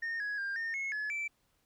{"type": "tone with pitch steps", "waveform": "sine", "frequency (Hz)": [1834, 1669, 1598, 1825, 2177, 1707, 2328], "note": ["A#6", "G#6", "G6", "A#6", "C#7", "G#6", "D7"], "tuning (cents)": [-29, 8, 33, -37, -32, 47, -16], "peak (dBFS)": -31, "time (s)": [0.02, 1.28], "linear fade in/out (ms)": 10, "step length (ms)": 180, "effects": ["tanh soft clip ceiling -32 dBFS", "pink hiss -74 dBFS RMS until 1.65 s"]}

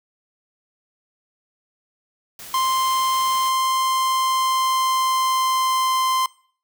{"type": "noise", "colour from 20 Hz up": "white", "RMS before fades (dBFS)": -38, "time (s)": [2.39, 3.49], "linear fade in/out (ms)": 2}
{"type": "tone with pitch glide", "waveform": "45% pulse", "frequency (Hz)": [1047, 1040.4], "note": ["C6", "C6"], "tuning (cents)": [1, -10], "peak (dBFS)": -18, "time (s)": [2.54, 6.26], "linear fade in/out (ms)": 2, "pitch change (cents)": -11, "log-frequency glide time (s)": [3.86, 5.85]}
{"effects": ["noise-tail reverb RT60 0.5 s tail -23 dB re dry"]}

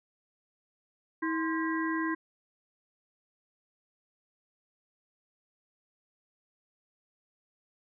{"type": "harmonic tone with a mistuned harmonic", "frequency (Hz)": 322, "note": "E4", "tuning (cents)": -41, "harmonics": [1, 3, 5, 6], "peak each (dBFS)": [-30, -35, -37, -38], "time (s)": [1.22, 2.15], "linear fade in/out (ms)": 10, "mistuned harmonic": 3, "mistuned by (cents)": 130, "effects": []}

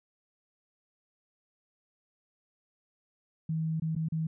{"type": "tone with dropouts", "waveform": "sine", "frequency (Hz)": 160, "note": "D#3", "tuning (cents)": 49, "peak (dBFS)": -28, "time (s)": [3.49, 4.27], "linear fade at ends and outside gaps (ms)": 5, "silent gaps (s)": [[3.799, 3.82], [3.952, 3.962], [4.086, 4.121]], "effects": []}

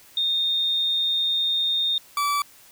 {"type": "tone pair in turn", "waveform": ["sine", "40% pulse"], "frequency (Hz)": [3665, 1154.4], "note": ["A#7", "D6"], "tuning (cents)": [-30, -30], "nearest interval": "octave + minor sixth", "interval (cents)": 2000, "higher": "first", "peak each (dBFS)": -20, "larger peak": "neither", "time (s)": [[0.17, 1.98], [2.17, 2.42]], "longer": "first", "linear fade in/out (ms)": 2, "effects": ["white hiss -51 dBFS RMS until 2.71 s"]}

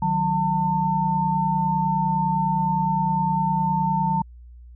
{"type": "tone cluster", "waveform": "sine", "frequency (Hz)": [154.4, 184.2, 899], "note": ["D#3", "F#3", "A5"], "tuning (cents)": [-13, -7, 37], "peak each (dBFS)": [-26, -25, -21], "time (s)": [0.02, 4.22], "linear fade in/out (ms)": 5, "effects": ["added 60 Hz sine -41 dBFS peak until 4.75 s"]}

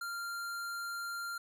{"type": "tone", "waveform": "square", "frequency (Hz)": 1390, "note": "F6", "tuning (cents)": -9, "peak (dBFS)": -38, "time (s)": [0.01, 1.38], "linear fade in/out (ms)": 5, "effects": []}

